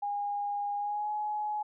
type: tone with pitch glide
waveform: sine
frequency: 816 to 842.8 Hz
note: G#5 to G#5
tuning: -31 to +25 cents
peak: -30 dBFS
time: 0.02-1.63 s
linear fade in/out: 10 ms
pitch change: +56 cents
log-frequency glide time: 0.77-1.1 s
effects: none